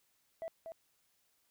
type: tone with echo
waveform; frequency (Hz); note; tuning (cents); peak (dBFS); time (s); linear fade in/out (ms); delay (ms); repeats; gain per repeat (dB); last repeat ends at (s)
sine; 657; E5; -6; -36; 0.42-0.48; 0; 240; 1; -6; 0.72
effects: tanh soft clip ceiling -37 dBFS + white hiss -75 dBFS RMS until 1.5 s